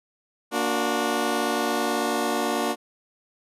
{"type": "chord", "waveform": "15% pulse", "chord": "Bb augmented", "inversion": "none", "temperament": "just", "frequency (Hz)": [233.1, 291.4, 364.2], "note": ["Bb3", "D4", "F#4"], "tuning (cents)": [0, -13, -27], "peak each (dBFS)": -21, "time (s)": [0.51, 2.76], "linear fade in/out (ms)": 50, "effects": ["resampled to 32000 Hz"]}